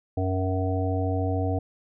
harmonic tone, 93.5 Hz, F#2, 19 cents sharp, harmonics 1 / 3 / 5 / 7 / 8, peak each -25 / -30 / -32 / -33 / -34 dBFS, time 0.17-1.59 s, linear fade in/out 5 ms, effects none

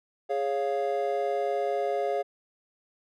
triangle chord, Db major, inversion second, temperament equal, 415.3 / 554.4 / 698.5 Hz, Ab4 / Db5 / F5, 0 / 0 / 0 cents, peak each -28 dBFS, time 0.29-2.23 s, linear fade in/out 20 ms, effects none

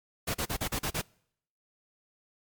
pink noise bursts, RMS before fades -31 dBFS, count 7, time 0.27-1.016 s, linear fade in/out 10 ms, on 74 ms, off 38 ms, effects noise-tail reverb RT60 0.7 s tail -26 dB re dry + MP3 96 kbps

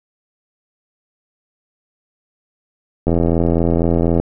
click train, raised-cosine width 2 ms, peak -3 dBFS, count 96, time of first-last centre 3.07-4.2 s, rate 84.1 Hz, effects none

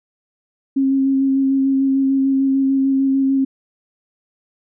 sine tone with vibrato, 269.8 Hz, C#4, 47 cents flat, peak -13 dBFS, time 0.76-3.45 s, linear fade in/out 10 ms, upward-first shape square, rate 6.7 Hz, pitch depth 11 cents each way, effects none

